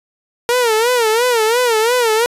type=tone with vibrato; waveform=sawtooth; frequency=466.2 Hz; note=A#4; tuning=in tune; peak=-8 dBFS; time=0.49-2.26 s; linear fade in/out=0 ms; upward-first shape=sine; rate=2.9 Hz; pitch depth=130 cents each way; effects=resampled to 32000 Hz